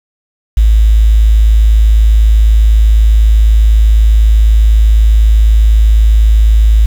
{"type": "tone with quantisation", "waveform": "sine", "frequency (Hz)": 54, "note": "A1", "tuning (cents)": -32, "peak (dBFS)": -3, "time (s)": [0.57, 6.86], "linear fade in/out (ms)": 5, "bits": 5, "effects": []}